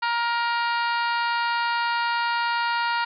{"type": "harmonic tone", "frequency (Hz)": 470.4, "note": "A#4", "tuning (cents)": 16, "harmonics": [2, 3, 4, 5, 6, 7, 8, 9, 10], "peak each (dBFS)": [-24, -27, -32, -37, -35, -45, -40, -37, -41], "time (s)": [0.02, 3.05], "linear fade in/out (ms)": 10, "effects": []}